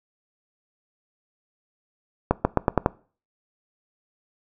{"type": "accelerating click train", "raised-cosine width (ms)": 1, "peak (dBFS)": -3, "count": 6, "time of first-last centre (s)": [2.31, 2.861], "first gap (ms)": 140, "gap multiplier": 0.88, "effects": ["noise-tail reverb RT60 0.4 s tail -21 dB re dry"]}